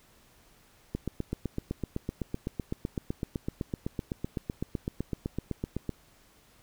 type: click train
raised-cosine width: 3 ms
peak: -18 dBFS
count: 40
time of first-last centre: 0.95-5.893 s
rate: 7.89 Hz
effects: pink hiss -61 dBFS RMS until 6.62 s